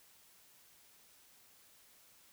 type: silence
effects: white hiss -64 dBFS RMS until 2.32 s